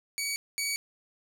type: tone pair in turn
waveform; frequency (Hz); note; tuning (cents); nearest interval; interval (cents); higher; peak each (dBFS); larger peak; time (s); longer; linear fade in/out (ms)
15% pulse; 2263 / 2263; C#7 / C#7; +35 / +35; unison; 0; neither; -23 / -22; second; 0.18-0.36 / 0.58-0.76; neither; 0
effects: none